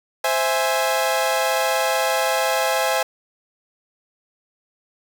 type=chord; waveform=sawtooth; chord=C augmented; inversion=none; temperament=equal; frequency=523.3 / 659.3 / 830.6 Hz; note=C5 / E5 / G#5; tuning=0 / 0 / 0 cents; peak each=-19 dBFS; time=0.24-3.03 s; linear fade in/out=5 ms; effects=7-bit